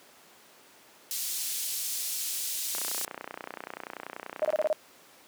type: band-pass noise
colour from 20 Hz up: white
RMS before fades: -33 dBFS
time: 1.11-3.05 s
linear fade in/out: 0 ms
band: 4100 to 14000 Hz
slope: 12 dB/octave
type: click train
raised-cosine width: 0.5 ms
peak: -21 dBFS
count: 59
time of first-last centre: 2.75-4.658 s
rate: 30.4 Hz
type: tone bursts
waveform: sine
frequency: 617 Hz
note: D#5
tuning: 15 cents flat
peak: -22 dBFS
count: 6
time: 4.42-4.728 s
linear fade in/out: 0 ms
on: 28 ms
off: 28 ms
effects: pink hiss -55 dBFS RMS until 5.27 s + high-pass 300 Hz 12 dB/octave